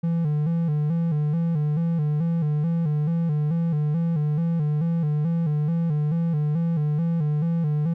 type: tone with vibrato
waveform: triangle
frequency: 158.2 Hz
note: D#3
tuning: 29 cents sharp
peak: -18 dBFS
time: 0.03-7.94 s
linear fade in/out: 10 ms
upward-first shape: square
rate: 2.3 Hz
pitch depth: 100 cents each way
effects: none